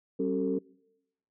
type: tone cluster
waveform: sine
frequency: 192.5 / 272.5 / 383.9 / 450 Hz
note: G3 / C#4 / G4 / A4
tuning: -31 / -29 / -36 / +39 cents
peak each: -34 / -30 / -34 / -30 dBFS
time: 0.19-0.59 s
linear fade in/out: 10 ms
effects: noise-tail reverb RT60 0.9 s tail -24 dB re dry + tanh soft clip ceiling -16 dBFS